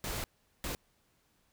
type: noise bursts at uneven times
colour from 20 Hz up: pink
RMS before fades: -37 dBFS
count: 2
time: 0.04-0.24 / 0.64-0.75 s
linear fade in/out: 0 ms
effects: pink hiss -72 dBFS RMS until 1.52 s